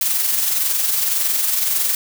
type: noise with amplitude modulation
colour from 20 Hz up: blue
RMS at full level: -17 dBFS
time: 0.01-1.95 s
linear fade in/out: 2 ms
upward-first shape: sine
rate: 21.8 Hz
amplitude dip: 40%
effects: none